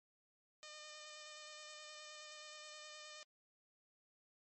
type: tone with vibrato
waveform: 5% pulse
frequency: 607 Hz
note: D#5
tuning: 43 cents flat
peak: -40 dBFS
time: 0.63-3.23 s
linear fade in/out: 0 ms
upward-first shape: square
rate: 9.5 Hz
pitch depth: 11 cents each way
effects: MP3 32 kbps